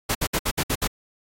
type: noise bursts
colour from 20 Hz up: pink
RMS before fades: -23 dBFS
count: 7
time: 0.09-0.876 s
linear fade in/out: 10 ms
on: 60 ms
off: 61 ms
effects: AAC 48 kbps